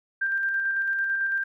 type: tone with tremolo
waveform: sine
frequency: 1583 Hz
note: G6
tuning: 17 cents sharp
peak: -22 dBFS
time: 0.21-1.44 s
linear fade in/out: 10 ms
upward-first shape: square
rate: 9 Hz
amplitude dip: 25%
effects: none